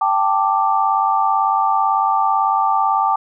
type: chord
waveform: sine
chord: G suspended second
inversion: none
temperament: just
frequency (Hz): 784 / 882 / 1176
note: G5 / A5 / D6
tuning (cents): 0 / +4 / +2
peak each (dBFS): -18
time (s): 0.01-3.16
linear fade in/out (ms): 5
effects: none